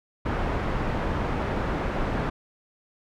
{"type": "low-pass noise", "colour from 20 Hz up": "pink", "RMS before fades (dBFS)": -27, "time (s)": [0.25, 2.3], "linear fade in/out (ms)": 10, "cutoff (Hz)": 1500, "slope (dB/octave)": 12, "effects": []}